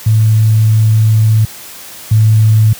sine tone pair in turn, 109.6 / 109.12 Hz, A2 / A2, -6 / -14 cents, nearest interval unison, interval 8 cents, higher first, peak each -5 / -4 dBFS, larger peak second, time 0.06-1.45 / 2.11-2.73 s, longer first, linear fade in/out 5 ms, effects white hiss -31 dBFS RMS until 2.79 s + high-pass 60 Hz 12 dB/octave

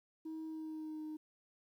sine tone with pitch glide, 317.8 to 308.9 Hz, D#4 to D#4, +37 to -12 cents, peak -39 dBFS, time 0.25-1.17 s, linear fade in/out 10 ms, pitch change -49 cents, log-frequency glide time 0.46-1.03 s, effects tanh soft clip ceiling -40 dBFS + 12-bit

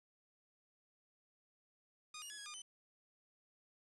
10% pulse tone with pitch steps, 1230 / 2857 / 1690 / 1657 / 1212 / 3034 Hz, D#6 / F7 / G#6 / G#6 / D#6 / F#7, -20 / +39 / +30 / -4 / -46 / +43 cents, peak -39 dBFS, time 2.14-2.62 s, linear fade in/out 5 ms, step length 80 ms, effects resampled to 24000 Hz + 11-bit

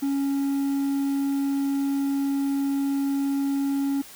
triangle tone, 277.2 Hz, C#4, in tune, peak -20 dBFS, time 0.02-4.02 s, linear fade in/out 10 ms, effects white hiss -45 dBFS RMS until 4.15 s

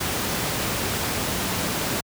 sine tone in noise, 187.1 Hz, F#3, 20 cents sharp, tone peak -33 dBFS, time 1.31-1.69 s, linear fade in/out 10 ms, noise pink, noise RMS -25 dBFS, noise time 0-2.01 s, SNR -11 dB, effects high-pass 80 Hz 12 dB/octave

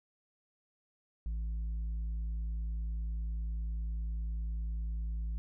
sine tone with tanh clipping, 55 Hz, A1, in tune, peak -34 dBFS, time 1.26-5.38 s, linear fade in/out 0 ms, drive 4 dB, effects none

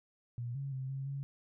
sine tone with pitch steps, 120.1 / 138.2 / 131.6 / 135.4 / 138.7 Hz, B2 / C#3 / C3 / C#3 / C#3, -48 / -5 / +10 / -40 / +1 cents, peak -36 dBFS, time 0.38-1.23 s, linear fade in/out 0 ms, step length 170 ms, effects none

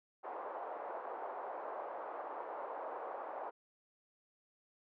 white band-pass noise, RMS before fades -44 dBFS, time 0.23-3.51 s, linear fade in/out 20 ms, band 460 to 990 Hz, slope 24 dB/octave, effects none

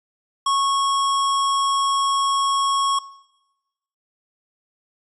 square tone, 1100 Hz, C#6, 14 cents flat, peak -18 dBFS, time 0.46-2.99 s, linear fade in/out 5 ms, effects noise-tail reverb RT60 1.0 s tail -21 dB re dry + resampled to 24000 Hz

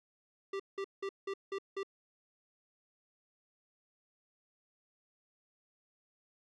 square tone bursts, 392 Hz, G4, in tune, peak -36 dBFS, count 6, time 0.53-1.832 s, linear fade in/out 5 ms, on 67 ms, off 180 ms, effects low-pass 4000 Hz 12 dB/octave

